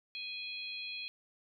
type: harmonic tone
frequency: 830.6 Hz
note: G#5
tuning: in tune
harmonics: 3 / 4 / 5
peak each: -42 / -45 / -44 dBFS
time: 0.15-1.08 s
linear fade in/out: 0 ms
effects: none